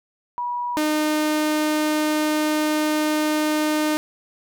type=tone pair in turn; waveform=sine / sawtooth; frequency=970 / 305.5 Hz; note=B5 / D#4; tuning=-31 / -32 cents; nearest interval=octave + minor sixth; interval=2001 cents; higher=first; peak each=-23 / -15 dBFS; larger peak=second; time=0.38-0.77 / 0.77-3.97 s; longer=second; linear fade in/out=0 ms; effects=none